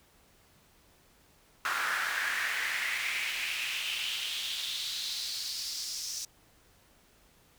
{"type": "noise with high-pass filter sweep", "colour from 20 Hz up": "brown", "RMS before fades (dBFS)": -34, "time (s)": [1.65, 6.25], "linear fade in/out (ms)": 2, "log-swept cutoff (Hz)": [1400, 5800], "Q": 3.8, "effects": ["pink hiss -63 dBFS RMS until 7.58 s"]}